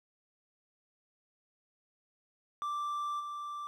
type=tone with level steps; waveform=triangle; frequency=1174.7 Hz; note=D6; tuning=in tune; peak=-31 / -36 dBFS; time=2.62-3.67 s; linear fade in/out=0 ms; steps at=3.19 s; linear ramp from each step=20 ms; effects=none